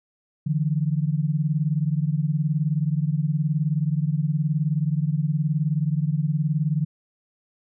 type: beating tone pair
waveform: sine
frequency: 146.83 / 165.83 Hz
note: D3 / E3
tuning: 0 / +11 cents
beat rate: 19 Hz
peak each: -22 / -24 dBFS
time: 0.46-6.85 s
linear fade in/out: 10 ms
effects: none